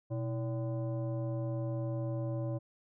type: tone with frequency modulation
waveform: sine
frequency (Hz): 122.9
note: B2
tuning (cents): -8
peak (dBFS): -32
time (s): 0.1-2.59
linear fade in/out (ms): 20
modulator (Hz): 448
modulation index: 0.81
effects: none